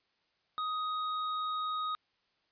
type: tone with hard clipping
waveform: sine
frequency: 1252 Hz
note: D#6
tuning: 10 cents sharp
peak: -34 dBFS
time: 0.58-1.95 s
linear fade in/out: 0 ms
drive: 16 dB
effects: white hiss -75 dBFS RMS until 2.51 s + resampled to 11025 Hz